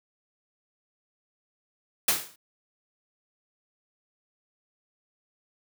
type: noise with exponential decay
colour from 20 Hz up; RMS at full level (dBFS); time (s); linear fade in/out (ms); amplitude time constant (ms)
white; -19; 2.08-2.36; 5; 59
effects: high-pass 100 Hz 12 dB/octave